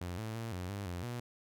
sawtooth tone with pitch steps, 88.6 / 110.3 / 114.3 / 90.2 / 100.5 / 88 / 120.8 Hz, F2 / A2 / A#2 / F#2 / G2 / F2 / B2, +25 / +5 / -34 / -44 / +44 / +14 / -38 cents, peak -34 dBFS, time 0.01-1.2 s, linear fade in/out 5 ms, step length 170 ms, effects none

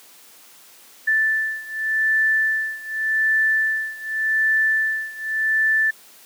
sine beating tone pair, 1760 / 1760.86 Hz, A6 / A6, 0 / +1 cents, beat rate 0.86 Hz, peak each -20 / -22 dBFS, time 1.07-5.91 s, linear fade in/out 10 ms, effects white hiss -48 dBFS RMS until 6.25 s + high-pass 200 Hz 12 dB/octave

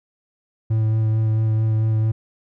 triangle tone with vibrato, 110 Hz, A2, in tune, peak -14 dBFS, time 0.7-2.12 s, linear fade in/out 10 ms, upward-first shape sine, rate 4.5 Hz, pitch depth 13 cents each way, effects none

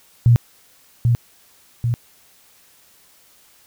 sine tone with echo, 118.7 Hz, A#2, 32 cents sharp, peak -8 dBFS, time 0.26-0.36 s, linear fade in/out 0 ms, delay 790 ms, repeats 2, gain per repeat -4 dB, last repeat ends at 1.94 s, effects white hiss -53 dBFS RMS until 3.66 s

